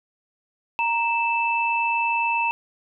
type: tone pair together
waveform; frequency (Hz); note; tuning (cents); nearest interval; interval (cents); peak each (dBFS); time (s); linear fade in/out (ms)
sine; 932.3 / 2640; A#5 / E7; 0 / +2; octave + tritone; 1802; -22 / -23; 0.79-2.51; 0
effects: none